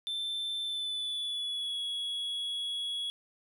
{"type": "tone with pitch glide", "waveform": "triangle", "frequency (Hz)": [3547, 3350], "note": ["A7", "G#7"], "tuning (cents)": [13, 14], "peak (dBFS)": -31, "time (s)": [0.07, 3.1], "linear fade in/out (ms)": 0, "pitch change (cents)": -99, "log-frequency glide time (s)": [0.63, 1.8], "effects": []}